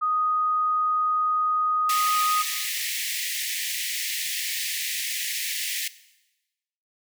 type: tone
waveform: sine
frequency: 1245 Hz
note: D#6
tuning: 1 cent sharp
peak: -21 dBFS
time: 0.01-2.43 s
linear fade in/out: 20 ms
type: high-pass noise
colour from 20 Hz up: pink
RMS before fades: -29 dBFS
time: 1.89-5.88 s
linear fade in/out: 5 ms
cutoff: 1800 Hz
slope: 96 dB/octave
effects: noise-tail reverb RT60 1.0 s tail -17 dB re dry